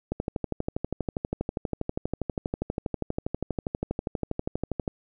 click train, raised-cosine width 2 ms, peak -14 dBFS, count 60, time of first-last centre 0.12-4.878 s, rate 12.4 Hz, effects none

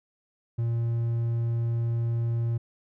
triangle tone, 116.54 Hz, A#2, in tune, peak -22 dBFS, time 0.58-2.58 s, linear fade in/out 10 ms, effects none

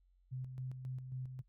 sine tone with tremolo, 128.9 Hz, C3, 26 cents flat, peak -39 dBFS, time 0.31-1.42 s, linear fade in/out 20 ms, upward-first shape square, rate 3.7 Hz, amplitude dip 50%, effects noise-tail reverb RT60 0.1 s tail -19 dB re dry + added 45 Hz sine -67 dBFS peak until 1.48 s

